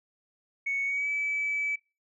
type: tone with pitch glide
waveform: sine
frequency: 2219 to 2299 Hz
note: C#7 to D7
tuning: +1 to -37 cents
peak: -26 dBFS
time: 0.66-1.76 s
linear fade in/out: 10 ms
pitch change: +62 cents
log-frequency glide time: 0.85-1.09 s
effects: noise-tail reverb RT60 0.3 s tail -24 dB re dry + tanh soft clip ceiling -22 dBFS